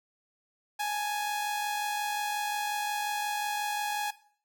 sawtooth tone pair together, 830.6 / 876.2 Hz, G#5 / A5, 0 / -7 cents, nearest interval minor second, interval 93 cents, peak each -26 / -36 dBFS, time 0.79-4.11 s, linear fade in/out 10 ms, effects noise-tail reverb RT60 0.5 s tail -17 dB re dry

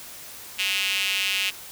square tone with high-pass filter, 98 Hz, G2, in tune, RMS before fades -25 dBFS, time 0.58-1.51 s, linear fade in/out 20 ms, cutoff 2700 Hz, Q 4.4, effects white hiss -41 dBFS RMS until 1.71 s

